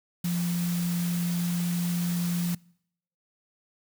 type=tone in noise; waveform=sine; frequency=173.9 Hz; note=F3; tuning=7 cents flat; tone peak=-25 dBFS; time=0.24-2.55 s; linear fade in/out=5 ms; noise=white; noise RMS=-38 dBFS; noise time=0.24-2.55 s; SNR=+10 dB; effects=noise-tail reverb RT60 0.7 s tail -25 dB re dry